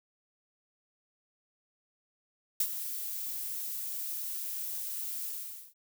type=noise with ADSR envelope; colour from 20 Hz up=violet; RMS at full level=-26 dBFS; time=2.6-5.74 s; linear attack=4 ms; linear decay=59 ms; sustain=-11 dB; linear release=470 ms; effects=none